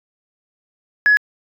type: tone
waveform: sine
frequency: 1689 Hz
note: G#6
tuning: 29 cents sharp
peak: -8 dBFS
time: 1.06-1.17 s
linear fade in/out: 0 ms
effects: tanh soft clip ceiling -6 dBFS